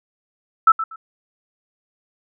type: tone with echo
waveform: sine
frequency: 1318.5 Hz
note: E6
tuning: in tune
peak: -7 dBFS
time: 0.67-0.72 s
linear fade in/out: 5 ms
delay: 120 ms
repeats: 2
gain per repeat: -13 dB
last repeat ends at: 0.96 s
effects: none